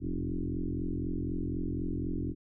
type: tone with frequency modulation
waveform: sine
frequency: 130 Hz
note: C3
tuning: 11 cents flat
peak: -30 dBFS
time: 0-2.35 s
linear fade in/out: 50 ms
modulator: 44 Hz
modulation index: 4.8
effects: none